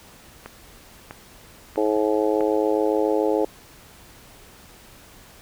click train, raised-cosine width 0.5 ms, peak -20 dBFS, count 4, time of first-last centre 0.46-2.408 s, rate 1.54 Hz
harmonic tone, 106.9 Hz, A2, 49 cents flat, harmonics 3 / 4 / 5 / 6 / 7 / 8, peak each -24 / -22 / -24 / -31 / -33 / -30 dBFS, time 1.77-3.45 s, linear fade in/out 5 ms
effects pink hiss -48 dBFS RMS until 5.41 s

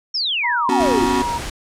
sine exponential sweep, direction down, 5588 to 311.7 Hz, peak -18 dBFS, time 0.14-1.06 s, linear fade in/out 10 ms
sine tone with vibrato, 955 Hz, A#5, 42 cents sharp, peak -20 dBFS, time 0.43-1.39 s, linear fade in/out 20 ms, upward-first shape triangle, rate 3 Hz, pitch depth 24 cents each way
square chord, B suspended second, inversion none, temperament just, 246.9 / 277.8 / 370.4 Hz, B3 / C#4 / F#4, 0 / +4 / +2 cents, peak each -23 / -22 / -22 dBFS, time 0.69-1.22 s, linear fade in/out 2 ms
pink noise, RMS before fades -28 dBFS, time 0.8-1.5 s, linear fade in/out 5 ms
effects low-pass 9000 Hz 12 dB/octave

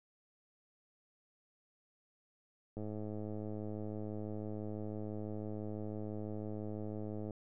click train, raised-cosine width 2 ms, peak -30 dBFS, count 482, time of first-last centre 2.77-7.308 s, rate 106 Hz, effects none

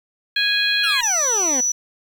harmonic tone, 828 Hz, G#5, 5 cents flat, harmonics 2 / 3 / 4 / 5, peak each -21 / -23 / -22 / -22 dBFS, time 0.36-1.01 s, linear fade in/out 5 ms
20% pulse exponential sweep, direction down, 1480 to 239.8 Hz, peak -19 dBFS, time 0.83-1.61 s, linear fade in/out 10 ms
sine tone, 5920 Hz, F#8, in tune, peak -17 dBFS, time 1.03-1.72 s, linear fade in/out 5 ms
effects 7-bit

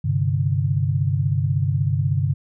sine chord, G suspended fourth, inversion none, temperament just, 98 / 130.67 / 147 Hz, G2 / C3 / D3, 0 / -2 / +2 cents, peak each -22 dBFS, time 0.04-2.34 s, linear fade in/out 10 ms, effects none

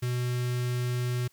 square tone with notch filter, 123.47 Hz, B2, in tune, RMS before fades -29 dBFS, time 0.02-1.28 s, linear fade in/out 10 ms, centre 750 Hz, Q 0.91, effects white hiss -65 dBFS RMS until 1.32 s

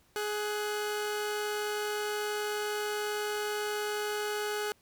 sawtooth tone pair together, 418.9 / 1485.5 Hz, G#4 / F#6, +15 / +6 cents, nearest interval octave + minor seventh, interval 2191 cents, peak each -28 / -35 dBFS, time 0.16-4.72 s, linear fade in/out 0 ms, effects pink hiss -66 dBFS RMS until 4.81 s

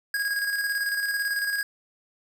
square tone with tremolo, 1641 Hz, G#6, 21 cents flat, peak -24 dBFS, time 0.14-1.63 s, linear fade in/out 2 ms, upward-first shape square, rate 18 Hz, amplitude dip 40%, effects none

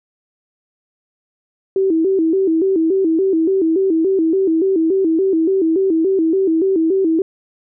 sine tone with vibrato, 352.8 Hz, F4, 18 cents sharp, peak -12 dBFS, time 1.76-7.22 s, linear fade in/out 2 ms, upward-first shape square, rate 3.5 Hz, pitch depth 150 cents each way, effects none

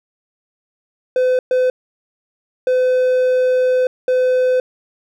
triangle tone bursts at uneven times, 508 Hz, B4, 49 cents sharp, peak -10 dBFS, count 4, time 1.16-1.39 / 1.51-1.7 / 2.67-3.87 / 4.08-4.6 s, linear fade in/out 2 ms, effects none

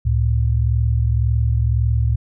sine tone pair together, 70.33 / 112.2 Hz, C#2 / A2, +26 / +34 cents, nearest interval minor sixth, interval 808 cents, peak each -17 dBFS, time 0.05-2.16 s, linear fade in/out 10 ms, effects none

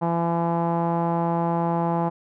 sawtooth tone with low-pass filter, 168.8 Hz, E3, 41 cents sharp, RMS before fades -23 dBFS, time 0.01-2.1 s, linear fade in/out 20 ms, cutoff 890 Hz, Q 4.1, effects none

